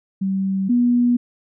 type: tone pair in turn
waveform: sine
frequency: 192.6 / 242.7 Hz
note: G3 / B3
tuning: -30 / -30 cents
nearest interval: major third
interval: 400 cents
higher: second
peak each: -18 / -13 dBFS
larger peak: second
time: 0.21-0.69 / 0.69-1.17 s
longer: neither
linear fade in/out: 10 ms
effects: none